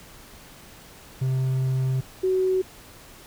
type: tone pair in turn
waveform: triangle / sine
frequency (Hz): 130.81 / 374.2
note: C3 / F#4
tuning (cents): 0 / +20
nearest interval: octave + tritone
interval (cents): 1820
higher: second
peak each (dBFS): -19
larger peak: neither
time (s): 1.21-2.01 / 2.23-2.62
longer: first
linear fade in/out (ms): 10
effects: pink hiss -47 dBFS RMS until 3.26 s